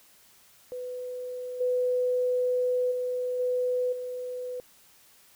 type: tone with level steps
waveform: sine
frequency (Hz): 499.1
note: B4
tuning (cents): +18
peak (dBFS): -33 / -23 / -27 / -24 / -32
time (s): 0.72-4.6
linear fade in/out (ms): 0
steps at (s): 1.6 / 2.91 / 3.39 / 3.92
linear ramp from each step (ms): 10
effects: white hiss -58 dBFS RMS until 5.35 s